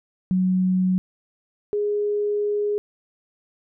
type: tone pair in turn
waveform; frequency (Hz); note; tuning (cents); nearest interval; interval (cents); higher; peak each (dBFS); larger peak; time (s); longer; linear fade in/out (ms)
sine; 185 / 414.2; F#3 / G#4; 0 / -5; octave + major second; 1395; second; -17 / -20; first; 0.31-0.98 / 1.73-2.78; second; 0
effects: none